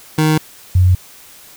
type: tone pair in turn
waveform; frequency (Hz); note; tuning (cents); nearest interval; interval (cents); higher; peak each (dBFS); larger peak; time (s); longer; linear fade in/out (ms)
25% pulse / sine; 155.56 / 91.2; D#3 / F#2; 0 / -24; major sixth; 924; first; -7; neither; 0.18-0.38 / 0.75-0.95; neither; 5
effects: white hiss -41 dBFS RMS until 1.56 s